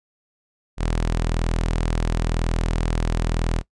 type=tone; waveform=sawtooth; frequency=40.99 Hz; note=E1; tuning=9 cents flat; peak=-16 dBFS; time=0.77-3.63 s; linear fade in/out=50 ms; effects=noise-tail reverb RT60 0.1 s tail -20 dB re dry + resampled to 22050 Hz